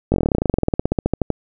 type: slowing click train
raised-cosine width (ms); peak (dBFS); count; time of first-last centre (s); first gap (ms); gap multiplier
2; -3; 27; 0.12-1.303; 20; 1.06
effects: none